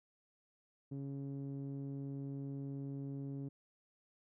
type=tone with low-pass filter; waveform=sawtooth; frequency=138.59 Hz; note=C#3; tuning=in tune; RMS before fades=-43 dBFS; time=0.91-3.49 s; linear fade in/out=10 ms; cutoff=310 Hz; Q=1.8; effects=none